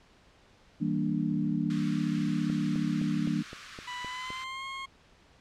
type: chord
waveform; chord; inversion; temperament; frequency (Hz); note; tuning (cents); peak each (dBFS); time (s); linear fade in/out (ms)
sine; E half-diminished seventh; none; equal with one note detuned; 161.33 / 196 / 233.1 / 293.7; E3 / G3 / Bb3 / D4; -37 / 0 / 0 / 0; -32; 0.8-3.43; 20
type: high-pass noise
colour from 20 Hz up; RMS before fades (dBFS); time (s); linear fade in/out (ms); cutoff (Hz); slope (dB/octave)
pink; -45; 1.7-4.44; 2; 1100; 96
type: click train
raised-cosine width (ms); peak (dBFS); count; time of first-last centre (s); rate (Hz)
2; -29; 8; 2.5-4.304; 3.88
type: tone with pitch glide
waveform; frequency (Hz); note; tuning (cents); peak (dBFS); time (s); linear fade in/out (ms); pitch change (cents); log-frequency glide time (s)
20% pulse; 987.8 to 1077.2; B5 to C#6; 0 to -50; -31; 3.87-4.86; 10; +150; 4.02-4.65
effects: pink hiss -60 dBFS RMS until 5.4 s + low-pass 5000 Hz 12 dB/octave